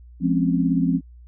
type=chord; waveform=sine; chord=Db major seventh; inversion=first; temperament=just; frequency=173.24 / 207.9 / 259.9 / 277.2 Hz; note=F3 / Ab3 / C4 / Db4; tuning=-14 / +2 / -11 / 0 cents; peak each=-21 / -27 / -21 / -25 dBFS; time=0.2-1.01 s; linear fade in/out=50 ms; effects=added 60 Hz sine -42 dBFS peak until 1.27 s